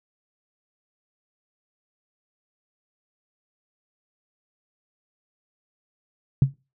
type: tone with exponential decay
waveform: sine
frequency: 135.6 Hz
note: C#3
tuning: 38 cents flat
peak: -9 dBFS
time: 6.42-6.54 s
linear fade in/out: 2 ms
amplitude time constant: 25 ms
effects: noise-tail reverb RT60 0.3 s tail -24 dB re dry